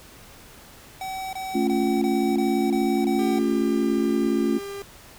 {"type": "tone bursts", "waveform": "square", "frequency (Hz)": 761, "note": "F#5", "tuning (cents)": 48, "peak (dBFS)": -30, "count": 7, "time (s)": [1.01, 3.388], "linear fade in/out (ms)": 2, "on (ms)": 320, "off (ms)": 23}
{"type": "chord", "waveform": "sine", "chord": "A augmented", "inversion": "none", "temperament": "equal", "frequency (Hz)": [220, 277.2, 349.2], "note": ["A3", "C#4", "E#4"], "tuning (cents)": [0, 0, 0], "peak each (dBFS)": -24, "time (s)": [1.54, 4.59], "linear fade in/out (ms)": 20}
{"type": "tone", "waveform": "45% pulse", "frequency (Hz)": 398.6, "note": "G4", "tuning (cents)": 29, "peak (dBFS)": -32, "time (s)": [3.19, 4.82], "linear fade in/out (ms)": 0}
{"effects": ["pink hiss -47 dBFS RMS until 5.18 s"]}